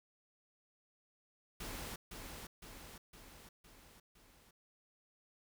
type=noise with echo; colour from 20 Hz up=pink; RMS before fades=-45 dBFS; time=1.6-1.96 s; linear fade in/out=5 ms; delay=510 ms; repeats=5; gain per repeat=-4 dB; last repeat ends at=4.51 s; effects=none